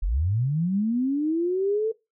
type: linear sweep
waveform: sine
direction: up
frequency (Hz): 36.52 to 451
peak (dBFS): -21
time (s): 0.02-1.92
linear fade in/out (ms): 10
effects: noise-tail reverb RT60 0.2 s tail -18 dB re dry